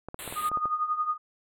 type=clicks; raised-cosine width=1 ms; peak=-23 dBFS; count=7; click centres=0.086 / 0.144 / 0.277 / 0.325 / 0.516 / 0.573 / 0.656 s
type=band-stop noise; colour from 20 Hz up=white; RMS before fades=-37 dBFS; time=0.19-0.49 s; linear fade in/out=0 ms; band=4100 to 7700 Hz; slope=96 dB/octave
type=tone with tremolo; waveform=sine; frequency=1233 Hz; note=D#6; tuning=16 cents flat; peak=-22 dBFS; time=0.35-1.18 s; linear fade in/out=50 ms; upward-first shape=triangle; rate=11 Hz; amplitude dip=80%
effects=low-pass 12000 Hz 12 dB/octave